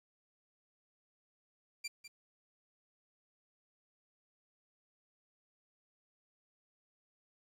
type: tone with echo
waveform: 20% pulse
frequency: 2364 Hz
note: D7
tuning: 11 cents sharp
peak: -33 dBFS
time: 1.84-1.88 s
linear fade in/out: 10 ms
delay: 200 ms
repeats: 1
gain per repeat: -11 dB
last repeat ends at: 2.08 s
effects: resampled to 32000 Hz + 11-bit